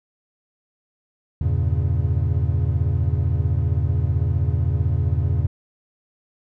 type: chord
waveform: triangle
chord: E diminished seventh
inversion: none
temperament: equal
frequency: 82.41 / 98 / 116.54 / 138.59 Hz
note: E2 / G2 / Bb2 / Db3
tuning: 0 / 0 / 0 / 0 cents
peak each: -19 / -22 / -23 / -23 dBFS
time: 1.41-5.47 s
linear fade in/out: 5 ms
effects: none